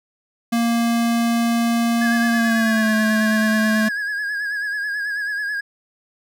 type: tone with pitch glide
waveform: square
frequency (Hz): 233.1 to 217.5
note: A#3 to A3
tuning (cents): 0 to -20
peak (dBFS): -17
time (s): 0.52-3.89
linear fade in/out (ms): 10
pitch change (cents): -120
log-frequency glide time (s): 2.29-2.91
type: tone with vibrato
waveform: triangle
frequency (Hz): 1661.2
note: G#6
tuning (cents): 0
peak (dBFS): -20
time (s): 2.01-5.61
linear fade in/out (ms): 10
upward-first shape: sine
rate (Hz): 9.2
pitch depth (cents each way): 52
effects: none